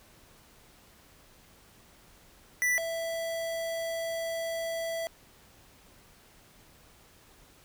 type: tone pair in turn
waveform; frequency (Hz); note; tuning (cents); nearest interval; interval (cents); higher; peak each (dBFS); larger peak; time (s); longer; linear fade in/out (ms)
square; 1975.5 / 661.2; B6 / E5; 0 / +5; octave + perfect fifth; 1895; first; -25 / -32; first; 2.62-2.78 / 2.78-5.07; second; 0
effects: pink hiss -58 dBFS RMS until 7.64 s